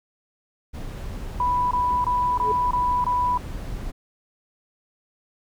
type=noise; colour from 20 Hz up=brown; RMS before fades=-32 dBFS; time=0.73-3.92 s; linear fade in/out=20 ms
type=tone bursts; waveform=sine; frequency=987.8 Hz; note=B5; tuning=in tune; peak=-19 dBFS; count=6; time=1.4-3.375 s; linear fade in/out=2 ms; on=310 ms; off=23 ms
type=tone with exponential growth; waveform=sine; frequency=426.2 Hz; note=G#4; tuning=45 cents sharp; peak=-21 dBFS; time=2.29-2.52 s; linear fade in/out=5 ms; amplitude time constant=49 ms
effects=none